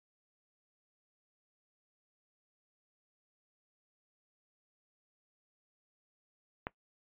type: click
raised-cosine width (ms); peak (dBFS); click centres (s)
0.5; -20; 6.669
effects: noise-tail reverb RT60 0.1 s tail -20 dB re dry + resampled to 8000 Hz